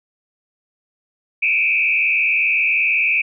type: tone with frequency modulation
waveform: sine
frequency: 2458 Hz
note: D#7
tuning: 22 cents flat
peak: -14 dBFS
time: 1.42-3.22 s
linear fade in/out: 10 ms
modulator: 77.3 Hz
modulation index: 2.2
effects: none